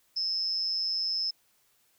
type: tone with amplitude modulation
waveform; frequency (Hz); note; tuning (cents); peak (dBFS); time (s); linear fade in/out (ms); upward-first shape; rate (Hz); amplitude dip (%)
sine; 5220; E8; -18; -24; 0.16-1.31; 10; sine; 180; 70
effects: white hiss -68 dBFS RMS until 1.98 s